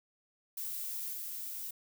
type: noise with level steps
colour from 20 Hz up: violet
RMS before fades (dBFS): -39 / -41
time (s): 0.57-1.71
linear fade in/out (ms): 5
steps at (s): 1.12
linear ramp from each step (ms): 20
effects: none